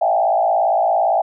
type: tone with frequency modulation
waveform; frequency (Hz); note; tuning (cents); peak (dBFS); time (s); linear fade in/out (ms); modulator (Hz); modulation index
sine; 726; F#5; -33; -13; 0.01-1.22; 10; 57.6; 1.7
effects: none